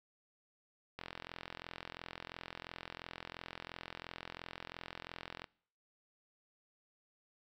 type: click train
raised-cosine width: 0.3 ms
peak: -27 dBFS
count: 192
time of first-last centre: 0.99-5.442 s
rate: 42.9 Hz
effects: noise-tail reverb RT60 0.6 s tail -25 dB re dry